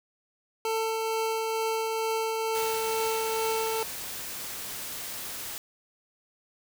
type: tone with tremolo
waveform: 25% pulse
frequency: 445.9 Hz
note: A4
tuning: 23 cents sharp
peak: -22 dBFS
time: 0.65-3.83 s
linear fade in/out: 2 ms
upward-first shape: triangle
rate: 2.2 Hz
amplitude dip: 25%
type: noise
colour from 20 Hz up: white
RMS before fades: -37 dBFS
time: 2.55-5.58 s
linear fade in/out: 0 ms
effects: none